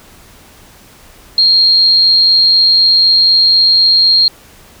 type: tone with amplitude modulation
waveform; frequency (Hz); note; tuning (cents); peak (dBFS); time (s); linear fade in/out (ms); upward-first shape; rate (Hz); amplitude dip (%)
sine; 4228; C8; +17; -4; 1.38-4.28; 2; sine; 225; 30
effects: pink hiss -41 dBFS RMS until 4.8 s